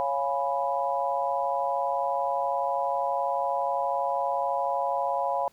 sine chord, C# dominant seventh, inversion none, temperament equal, 554.4 / 698.5 / 830.6 / 987.8 Hz, C#5 / E#5 / G#5 / B5, 0 / 0 / 0 / 0 cents, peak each -30 dBFS, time 0-5.48 s, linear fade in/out 0 ms, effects pink hiss -62 dBFS RMS until 5.52 s

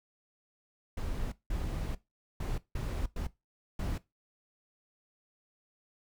brown noise bursts at uneven times, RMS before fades -34 dBFS, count 6, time 0.97-1.32 / 1.5-1.95 / 2.4-2.58 / 2.75-3.06 / 3.16-3.27 / 3.79-3.98 s, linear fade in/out 5 ms, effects noise-tail reverb RT60 0.2 s tail -18 dB re dry

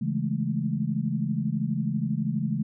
sine chord, A major seventh, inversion first, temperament equal, 138.59 / 164.81 / 207.7 / 220 Hz, C#3 / E3 / G#3 / A3, 0 / 0 / 0 / 0 cents, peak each -30 dBFS, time 0.01-2.63 s, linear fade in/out 10 ms, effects none

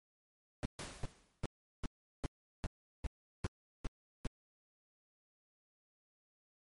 brown noise bursts, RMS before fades -35 dBFS, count 10, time 0.63-4.27 s, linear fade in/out 0 ms, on 22 ms, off 380 ms
pink noise with exponential decay, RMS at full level -43 dBFS, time 0.79-1.44 s, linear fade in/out 1 ms, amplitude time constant 140 ms
effects MP3 48 kbps

